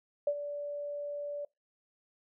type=tone with ADSR envelope; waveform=sine; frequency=580 Hz; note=D5; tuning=22 cents flat; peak=-24 dBFS; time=0.27-1.45 s; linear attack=4 ms; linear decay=64 ms; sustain=-11 dB; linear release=4 ms; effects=noise-tail reverb RT60 0.2 s tail -24 dB re dry